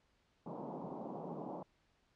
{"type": "band-pass noise", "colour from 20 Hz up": "pink", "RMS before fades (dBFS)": -45, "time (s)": [0.46, 1.63], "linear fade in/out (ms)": 5, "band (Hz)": [150, 1000], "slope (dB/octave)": 48, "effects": ["pink hiss -75 dBFS RMS until 2.15 s", "low-pass 5000 Hz 12 dB/octave"]}